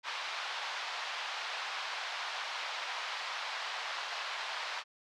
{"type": "band-pass noise", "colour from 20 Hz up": "pink", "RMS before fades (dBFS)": -39, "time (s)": [0.03, 4.84], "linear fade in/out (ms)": 50, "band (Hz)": [780, 4700], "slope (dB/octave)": 24, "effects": []}